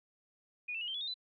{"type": "tone with pitch steps", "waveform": "sine", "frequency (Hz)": [2459, 2666, 2891, 3134, 3398, 3684, 3995], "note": ["D#7", "E7", "F#7", "G7", "G#7", "A#7", "B7"], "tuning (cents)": [-21, 19, -41, -1, 39, -21, 19], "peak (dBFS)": -36, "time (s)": [0.68, 1.142], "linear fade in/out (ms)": 10, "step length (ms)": 66, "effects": []}